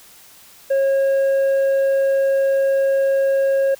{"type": "tone with tanh clipping", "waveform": "sine", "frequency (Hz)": 544, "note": "C#5", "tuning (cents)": -33, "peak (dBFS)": -15, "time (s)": [0.7, 3.75], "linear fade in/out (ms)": 10, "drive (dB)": 4, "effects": ["white hiss -46 dBFS RMS until 3.79 s"]}